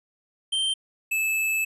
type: tone pair in turn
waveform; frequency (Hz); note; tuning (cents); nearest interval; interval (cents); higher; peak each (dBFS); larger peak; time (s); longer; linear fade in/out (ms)
square; 3136 / 2615; G7 / E7; 0 / -15; minor third; 315; first; -23; neither; 0.52-0.74 / 1.11-1.65; second; 10
effects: resampled to 32000 Hz

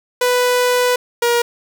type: tone pair in turn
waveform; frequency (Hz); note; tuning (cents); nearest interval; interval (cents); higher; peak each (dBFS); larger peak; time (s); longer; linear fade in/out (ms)
sawtooth; 495.1 / 475.1; B4 / A#4; +4 / +33; minor second; 71; first; -9; neither; 0.21-0.96 / 1.22-1.42; first; 5
effects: none

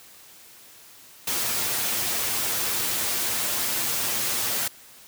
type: noise with comb filter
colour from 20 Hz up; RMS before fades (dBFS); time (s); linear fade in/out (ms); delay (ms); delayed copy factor
white; -26; 1.27-4.68; 5; 8.6; +0.5
effects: white hiss -49 dBFS RMS until 5.07 s + high-pass 60 Hz 12 dB/octave

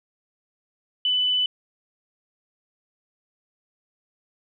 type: tone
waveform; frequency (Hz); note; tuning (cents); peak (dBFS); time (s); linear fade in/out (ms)
sine; 2995; F#7; +20; -19; 1.05-1.46; 2
effects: none

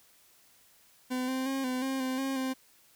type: tone with pitch steps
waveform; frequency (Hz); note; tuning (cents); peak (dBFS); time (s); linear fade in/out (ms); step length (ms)
40% pulse; 253.9 / 260.7 / 269.3 / 254.4 / 266.6 / 259.1 / 269.1 / 261.6; B3 / C4 / C#4 / C4 / C4 / C4 / C4 / C4; +48 / -6 / -50 / -48 / +33 / -17 / +49 / 0; -29; 1.1-2.54; 20; 180
effects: white hiss -62 dBFS RMS until 2.95 s

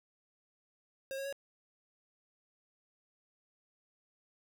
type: tone with pitch steps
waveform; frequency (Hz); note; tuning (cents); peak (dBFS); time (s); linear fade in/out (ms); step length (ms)
square; 538 / 546.8 / 555.7; C5 / C#5 / C#5; +48 / -24 / +4; -38; 1.11-1.326; 0; 72
effects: none

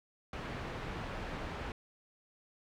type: low-pass noise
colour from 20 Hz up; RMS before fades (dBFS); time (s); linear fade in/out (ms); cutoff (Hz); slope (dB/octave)
pink; -41; 0.33-1.72; 2; 2400; 12
effects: none

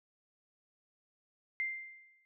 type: tone with exponential decay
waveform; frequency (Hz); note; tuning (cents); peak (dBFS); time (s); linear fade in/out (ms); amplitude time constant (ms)
sine; 2093; C7; 0; -30; 1.6-2.25; 0; 140
effects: none

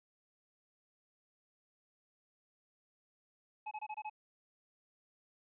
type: tone bursts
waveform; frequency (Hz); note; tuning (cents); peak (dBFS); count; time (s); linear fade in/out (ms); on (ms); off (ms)
square; 853; G#5; +46; -40; 6; 3.66-4.098; 10; 53; 24
effects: resampled to 8000 Hz + 13-bit

